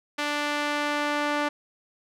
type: tone with band-pass filter sweep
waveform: sawtooth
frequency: 293.7 Hz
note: D4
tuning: in tune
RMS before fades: -27 dBFS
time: 0.18-1.49 s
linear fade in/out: 10 ms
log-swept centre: 2300 to 1300 Hz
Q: 0.7
effects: none